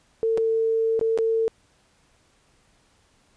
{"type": "tone with dropouts", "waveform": "sine", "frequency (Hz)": 449.5, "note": "A4", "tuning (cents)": 37, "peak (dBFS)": -19, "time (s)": [0.23, 1.48], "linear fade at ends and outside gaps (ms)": 0, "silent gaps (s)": [[0.375, 0.38], [0.993, 1.012], [1.176, 1.187]], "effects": ["pink hiss -62 dBFS RMS until 3.36 s", "resampled to 22050 Hz"]}